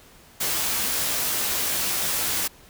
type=noise with comb filter; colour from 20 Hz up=white; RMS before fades=-25 dBFS; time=0.4-2.48 s; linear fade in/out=10 ms; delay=15 ms; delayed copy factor=+0.55; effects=pink hiss -51 dBFS RMS until 2.69 s